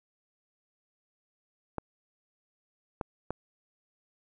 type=clicks; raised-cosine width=1 ms; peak=-18 dBFS; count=3; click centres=1.783 / 3.012 / 3.306 s; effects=none